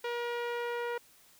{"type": "tone with low-pass filter sweep", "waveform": "sawtooth", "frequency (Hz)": 477.1, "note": "A#4", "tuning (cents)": 40, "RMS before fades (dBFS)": -35, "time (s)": [0.04, 0.98], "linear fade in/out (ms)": 5, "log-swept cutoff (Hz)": [3100, 2000], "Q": 1.1, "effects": ["white hiss -61 dBFS RMS until 1.39 s"]}